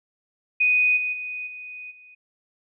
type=tone with level steps; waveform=sine; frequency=2489 Hz; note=D#7; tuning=in tune; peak=-16 / -23 / -29 / -35 / -46 dBFS; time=0.6-2.15 s; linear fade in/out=10 ms; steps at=0.96 / 1.12 / 1.46 / 1.9 s; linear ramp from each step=20 ms; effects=none